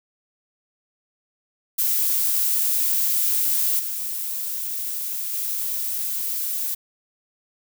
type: noise with level steps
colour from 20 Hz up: violet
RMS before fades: -21 / -28 / -26 dBFS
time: 1.78-6.75 s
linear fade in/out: 10 ms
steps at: 3.79 / 5.33 s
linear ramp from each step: 5 ms
effects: none